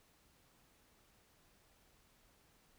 silence, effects pink hiss -70 dBFS RMS until 2.78 s

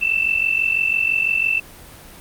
sine tone pair together, 2637 / 2683 Hz, E7 / E7, 0 / +30 cents, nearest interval unison, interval 30 cents, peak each -19 dBFS, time 0.01-1.6 s, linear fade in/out 10 ms, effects pink hiss -41 dBFS RMS until 2.2 s + Opus 32 kbps

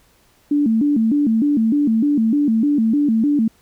sine tone with vibrato, 255 Hz, C4, 44 cents flat, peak -13 dBFS, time 0.51-3.48 s, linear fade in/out 5 ms, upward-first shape square, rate 3.3 Hz, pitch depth 230 cents each way, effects pink hiss -56 dBFS RMS until 3.61 s

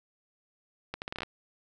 accelerating click train, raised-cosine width 0.3 ms, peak -19 dBFS, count 9, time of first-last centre 0.94-1.233 s, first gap 79 ms, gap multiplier 0.76, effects none

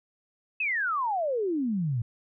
sine exponential sweep, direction down, 2649 to 110 Hz, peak -25 dBFS, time 0.6-2.02 s, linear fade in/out 5 ms, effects none

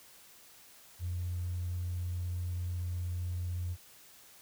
triangle tone with tanh clipping, 88.4 Hz, F2, 22 cents sharp, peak -32 dBFS, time 0.99-3.77 s, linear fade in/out 50 ms, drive 1 dB, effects white hiss -57 dBFS RMS until 4.41 s

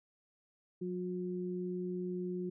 sine tone pair together, 181.72 / 360.1 Hz, F#3 / F#4, -31 / -47 cents, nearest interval octave, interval 1184 cents, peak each -38 / -38 dBFS, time 0.81-2.5 s, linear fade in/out 10 ms, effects none

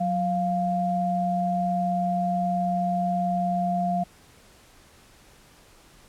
sine tone pair together, 182.83 / 698.5 Hz, F#3 / F5, -20 / 0 cents, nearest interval octave + major seventh, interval 2320 cents, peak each -26 / -24 dBFS, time 0-4.04 s, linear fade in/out 10 ms, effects pink hiss -54 dBFS RMS until 6.08 s + low-pass 12000 Hz 12 dB/octave

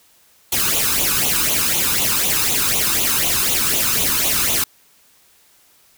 white noise with flanger, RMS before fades -18 dBFS, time 0.52-4.64 s, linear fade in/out 5 ms, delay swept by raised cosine 0.29 to 0.81 ms, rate 4 Hz, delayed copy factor +0.7, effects white hiss -54 dBFS RMS until 5.97 s

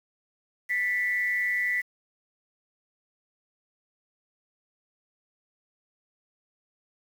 sine tone with amplitude modulation, 1975 Hz, B6, in tune, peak -21 dBFS, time 0.69-1.82 s, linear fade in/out 20 ms, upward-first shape sine, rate 199 Hz, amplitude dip 65%, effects 8-bit

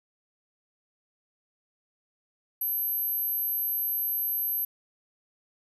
sine tone, 12430 Hz, G9, 16 cents flat, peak -26 dBFS, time 2.61-4.65 s, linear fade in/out 5 ms, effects none

